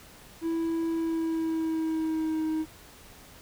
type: tone with pitch glide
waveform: triangle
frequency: 329.3 to 314.8 Hz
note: E4 to D#4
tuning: -2 to +20 cents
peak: -24 dBFS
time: 0.41-2.66 s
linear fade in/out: 50 ms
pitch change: -78 cents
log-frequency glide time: 0.89-2.45 s
effects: pink hiss -51 dBFS RMS until 3.41 s